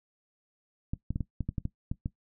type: clicks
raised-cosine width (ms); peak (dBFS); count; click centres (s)
5; -19; 10; 0.935 / 1.106 / 1.159 / 1.207 / 1.407 / 1.49 / 1.582 / 1.654 / 1.915 / 2.059
effects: noise-tail reverb RT60 0.1 s tail -17 dB re dry